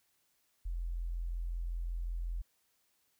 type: tone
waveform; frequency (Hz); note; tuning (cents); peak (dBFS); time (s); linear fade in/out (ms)
sine; 42.71; F1; -38; -34; 0.65-2.42; 10
effects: white hiss -75 dBFS RMS until 3.19 s